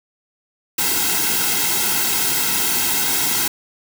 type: noise with comb filter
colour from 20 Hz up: white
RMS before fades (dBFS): -19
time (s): 0.78-3.48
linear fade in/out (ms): 5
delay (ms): 1.7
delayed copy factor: -0.9
effects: none